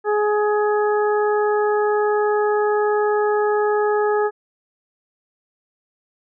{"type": "harmonic tone", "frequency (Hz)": 419.4, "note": "G#4", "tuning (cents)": 17, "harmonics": [1, 2, 3, 4], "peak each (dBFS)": [-17, -23, -27, -29], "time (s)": [0.04, 4.31], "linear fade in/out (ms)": 50, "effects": []}